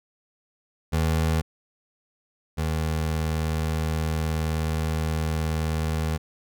25% pulse tone pair in turn, 79.9 / 79.12 Hz, D#2 / D#2, +47 / +30 cents, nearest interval unison, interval 17 cents, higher first, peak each -17 / -20 dBFS, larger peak first, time 0.92-1.42 / 2.57-6.18 s, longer second, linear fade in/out 20 ms, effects none

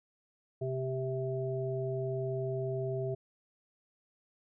harmonic tone, 130.81 Hz, C3, in tune, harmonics 1 / 3 / 5, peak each -35 / -35 / -39 dBFS, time 0.61-3.15 s, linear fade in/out 10 ms, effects none

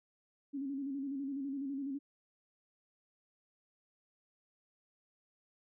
sine tone with vibrato, 275.4 Hz, C#4, 11 cents flat, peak -36 dBFS, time 0.53-1.99 s, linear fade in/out 20 ms, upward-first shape square, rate 12 Hz, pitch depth 52 cents each way, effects none

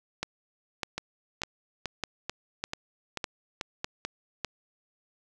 two click trains, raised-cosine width 0.2 ms, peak -15 / -13 dBFS, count 8 / 8, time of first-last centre 0.98-4.05 / 0.23-4.447 s, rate 2.28 / 1.66 Hz, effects none

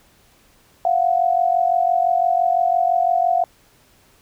sine tone pair together, 690.1 / 736 Hz, F5 / F#5, -21 / -9 cents, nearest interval minor second, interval 112 cents, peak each -17 / -18 dBFS, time 0.85-3.44 s, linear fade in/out 2 ms, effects pink hiss -55 dBFS RMS until 4.21 s

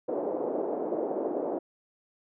pink band-pass noise, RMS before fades -31 dBFS, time 0.08-1.59 s, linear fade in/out 10 ms, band 330 to 640 Hz, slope 24 dB/octave, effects none

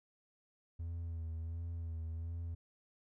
triangle tone with vibrato, 82.9 Hz, E2, 10 cents sharp, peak -36 dBFS, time 0.79-2.55 s, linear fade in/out 10 ms, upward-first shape sine, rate 1.4 Hz, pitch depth 38 cents each way, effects tanh soft clip ceiling -32 dBFS

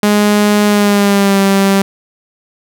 sawtooth tone with pitch glide, 207.7 to 196.04 Hz, G#3 to G3, 0 to 0 cents, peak -4 dBFS, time 0.03-1.82 s, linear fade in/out 2 ms, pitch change -100 cents, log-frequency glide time 0.66-1.4 s, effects none

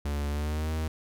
45% pulse tone with pitch glide, 72.4 to 78.95 Hz, D2 to D#2, -24 to +26 cents, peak -28 dBFS, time 0.05-0.88 s, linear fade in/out 5 ms, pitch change +150 cents, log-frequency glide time 0.29-0.71 s, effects none

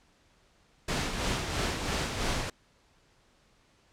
pink noise with tremolo, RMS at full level -29 dBFS, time 0.88-2.5 s, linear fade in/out 5 ms, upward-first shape sine, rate 3 Hz, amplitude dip 45%, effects pink hiss -65 dBFS RMS until 3.92 s + low-pass 7000 Hz 12 dB/octave

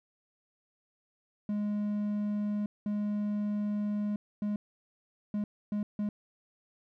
triangle tone bursts at uneven times, 207.7 Hz, G#3, in tune, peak -27 dBFS, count 6, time 1.49-2.66 / 2.86-4.16 / 4.42-4.56 / 5.34-5.44 / 5.72-5.83 / 5.99-6.09 s, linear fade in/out 2 ms, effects none

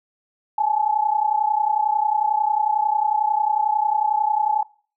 sine tone pair together, 836 / 867.1 Hz, G#5 / A5, +11 / -26 cents, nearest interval minor second, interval 63 cents, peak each -20 dBFS, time 0.58-4.63 s, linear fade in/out 5 ms, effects noise-tail reverb RT60 0.4 s tail -21 dB re dry

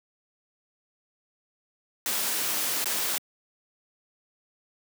white noise with dropouts, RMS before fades -28 dBFS, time 2.06-3.18 s, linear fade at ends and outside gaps 1 ms, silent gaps 2.843-2.857 s, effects high-pass 200 Hz 12 dB/octave

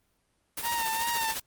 white noise with tremolo, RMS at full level -32 dBFS, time 0.57-1.4 s, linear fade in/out 5 ms, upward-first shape sine, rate 14 Hz, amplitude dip 60%
sawtooth tone with vibrato, 916 Hz, A#5, 31 cents flat, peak -24 dBFS, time 0.62-1.35 s, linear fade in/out 50 ms, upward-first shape sine, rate 2.6 Hz, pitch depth 48 cents each way
effects pink hiss -72 dBFS RMS until 1.46 s + Opus 24 kbps

